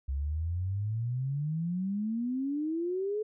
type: exponential sweep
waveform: sine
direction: up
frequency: 66 to 435.3 Hz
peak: -29 dBFS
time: 0.08-3.23 s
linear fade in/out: 10 ms
effects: none